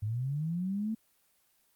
sine linear sweep, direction up, 100.8 to 225.5 Hz, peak -30 dBFS, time 0.02-0.95 s, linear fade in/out 10 ms, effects white hiss -70 dBFS RMS until 1.75 s + Opus 24 kbps

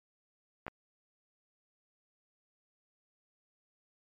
clicks, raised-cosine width 0.5 ms, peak -24 dBFS, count 2, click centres 0.666 / 0.681 s, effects MP3 48 kbps

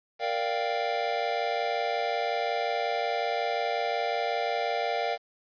square chord, G minor seventh, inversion first, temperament equal, 466.2 / 587.3 / 698.5 / 784 Hz, Bb4 / D5 / F5 / G5, 0 / 0 / 0 / 0 cents, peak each -34 / -34 / -31 / -34 dBFS, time 0.19-5.18 s, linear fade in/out 50 ms, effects resampled to 11025 Hz + 9-bit

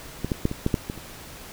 clicks, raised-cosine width 3 ms, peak -13 / -10 / -7 / -16 / -8 / -7 / -16 / -27 dBFS, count 8, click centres 0.246 / 0.318 / 0.454 / 0.514 / 0.664 / 0.742 / 0.899 / 0.977 s, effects pink hiss -42 dBFS RMS until 1.52 s

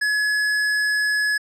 square tone, 1696 Hz, G#6, 36 cents sharp, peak -19 dBFS, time 0.01-1.38 s, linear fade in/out 10 ms, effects low-pass 8000 Hz 12 dB/octave

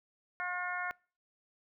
harmonic tone, 358.8 Hz, F4, 47 cents sharp, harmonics 2 / 3 / 4 / 5 / 6, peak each -41 / -42 / -37 / -41 / -43 dBFS, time 0.4-0.91 s, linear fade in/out 0 ms, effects noise-tail reverb RT60 0.4 s tail -26 dB re dry

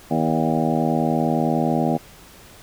harmonic tone with a mistuned harmonic, 79.9 Hz, D#2, 47 cents sharp, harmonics 2 / 3 / 4 / 5 / 6 / 7 / 8 / 9 / 10, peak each -24 / -22 / -26 / -30 / -30 / -29 / -30 / -27 / -28 dBFS, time 0.1-1.98 s, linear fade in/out 20 ms, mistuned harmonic 7, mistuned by +28 cents, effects pink hiss -46 dBFS RMS until 2.62 s

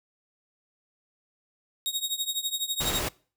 sawtooth tone with tremolo, 3760 Hz, A#7, 14 cents sharp, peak -21 dBFS, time 1.86-3 s, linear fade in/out 0 ms, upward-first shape triangle, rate 12 Hz, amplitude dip 90%
pink noise, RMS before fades -30 dBFS, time 2.8-3.09 s, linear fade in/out 10 ms
effects noise-tail reverb RT60 0.4 s tail -23 dB re dry

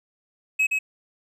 triangle tone with echo, 2560 Hz, D#7, 49 cents sharp, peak -16 dBFS, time 0.59-0.67 s, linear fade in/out 10 ms, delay 120 ms, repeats 1, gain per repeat -3 dB, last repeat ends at 0.79 s, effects none

